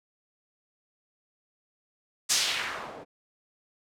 blue noise with low-pass filter sweep, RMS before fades -30 dBFS, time 2.29-3.05 s, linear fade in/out 20 ms, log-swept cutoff 7100 to 450 Hz, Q 1.4, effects none

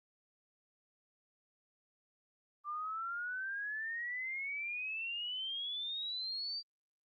sine exponential sweep, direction up, 1174.7 to 4699 Hz, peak -37 dBFS, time 2.64-6.63 s, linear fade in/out 50 ms, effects Opus 24 kbps

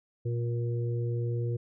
harmonic tone, 118.6 Hz, A#2, 30 cents sharp, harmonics 1 / 3 / 4, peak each -28 / -38 / -39 dBFS, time 0.25-1.57 s, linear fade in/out 10 ms, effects none

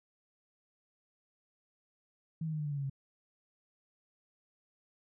sine tone with pitch steps, 161.4 / 157.53 / 153.76 / 150.07 / 146.47 / 142.96 / 139.54 / 136.19 Hz, E3 / D#3 / D#3 / D3 / D3 / D3 / C#3 / C#3, -36 / +22 / -20 / +38 / -4 / -46 / +12 / -30 cents, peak -33 dBFS, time 2.41-2.898 s, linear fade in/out 5 ms, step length 61 ms, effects none

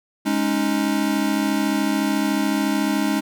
square chord, Ab suspended fourth, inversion none, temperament equal, 207.7 / 277.2 / 311.1 Hz, Ab3 / Db4 / Eb4, 0 / 0 / 0 cents, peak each -24 dBFS, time 0.25-3.21 s, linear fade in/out 20 ms, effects none

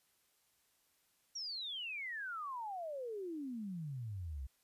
sine exponential sweep, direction down, 5750 to 62.4 Hz, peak -40 dBFS, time 1.35-4.47 s, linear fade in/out 10 ms, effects white hiss -75 dBFS RMS until 4.63 s + resampled to 32000 Hz

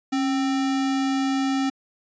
sine tone with sample-and-hold, 271.9 Hz, C#4, 33 cents flat, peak -20 dBFS, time 0.12-1.7 s, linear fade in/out 10 ms, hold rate 1050 Hz, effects resampled to 16000 Hz

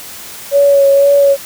sine tone with vibrato, 560 Hz, C#5, 18 cents sharp, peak -5 dBFS, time 0.51-1.37 s, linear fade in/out 50 ms, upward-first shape sine, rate 2 Hz, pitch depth 21 cents each way, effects white hiss -30 dBFS RMS until 1.45 s

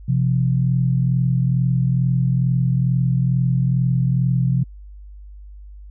sine tone pair together, 129.2 / 171.47 Hz, C3 / F3, -21 / -31 cents, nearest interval perfect fourth, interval 490 cents, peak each -16 / -21 dBFS, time 0.08-4.64 s, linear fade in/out 10 ms, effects added 50 Hz sine -36 dBFS peak until 5.9 s

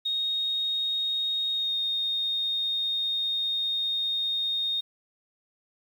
sine tone with pitch glide, 3729 to 3695 Hz, A#7 to A#7, 0 to -16 cents, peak -25 dBFS, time 0.05-4.81 s, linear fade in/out 10 ms, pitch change -16 cents, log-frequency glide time 1.52-1.74 s, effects 9-bit

